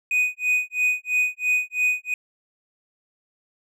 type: tone with tremolo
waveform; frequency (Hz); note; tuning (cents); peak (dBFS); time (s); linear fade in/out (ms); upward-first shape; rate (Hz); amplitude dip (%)
triangle; 2489; D#7; 0; -15; 0.11-2.14; 2; sine; 3; 100
effects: none